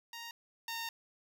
10% pulse tone pair in turn, 932.3 / 917.9 Hz, A#5 / A#5, 0 / -27 cents, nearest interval unison, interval 27 cents, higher first, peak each -35 / -29 dBFS, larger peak second, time 0.13-0.31 / 0.68-0.89 s, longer second, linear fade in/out 2 ms, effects none

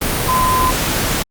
sine tone in noise, 1023 Hz, C6, 39 cents flat, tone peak -13 dBFS, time 0.28-0.71 s, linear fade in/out 10 ms, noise pink, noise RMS -18 dBFS, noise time 0.01-1.23 s, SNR +2 dB, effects Opus 32 kbps

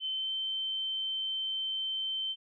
sine tone with pitch glide, 3073 to 3098 Hz, G7 to G7, -35 to -21 cents, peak -31 dBFS, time 0-2.36 s, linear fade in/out 50 ms, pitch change +14 cents, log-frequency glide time 0.11-0.32 s, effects none

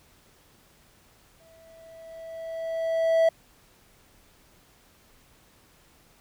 triangle tone with exponential growth, 655 Hz, E5, 11 cents flat, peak -14 dBFS, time 1.4-3.29 s, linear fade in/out 5 ms, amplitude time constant 410 ms, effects pink hiss -59 dBFS RMS until 6.2 s

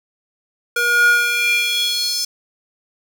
square tone with high-pass filter sweep, 477.7 Hz, A#4, 42 cents sharp, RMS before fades -17 dBFS, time 0.76-2.25 s, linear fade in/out 5 ms, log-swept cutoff 1000 to 5400 Hz, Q 4.7, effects none

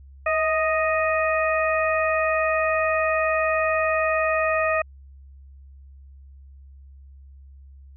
harmonic tone with a mistuned harmonic, 622.3 Hz, D#5, in tune, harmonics 1 / 2 / 3 / 4, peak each -22 / -25 / -27 / -28 dBFS, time 0.26-4.82 s, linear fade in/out 5 ms, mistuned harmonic 1, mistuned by +41 cents, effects added 68 Hz sine -43 dBFS peak until 7.96 s

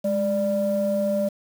sine tone pair together, 206.1 / 590 Hz, G#3 / D5, -13 / +8 cents, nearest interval octave + tritone, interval 1821 cents, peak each -24 / -21 dBFS, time 0.04-1.29 s, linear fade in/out 10 ms, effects tanh soft clip ceiling -14 dBFS + 7-bit

